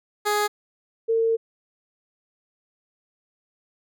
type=tone pair in turn; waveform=15% pulse / sine; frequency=416.7 / 453.5 Hz; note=G#4 / A#4; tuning=+6 / -48 cents; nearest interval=minor second; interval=146 cents; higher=second; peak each=-14 / -18 dBFS; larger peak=first; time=0.25-0.48 / 1.08-1.37 s; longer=second; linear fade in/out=20 ms; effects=none